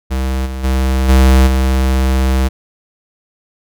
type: tone with level steps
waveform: square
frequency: 65.41 Hz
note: C2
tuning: in tune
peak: -15 / -21 / -12 / -6 / -11 dBFS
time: 0.1-2.49 s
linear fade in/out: 20 ms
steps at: 0.45 / 0.63 / 1.08 / 1.46 s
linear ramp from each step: 20 ms
effects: none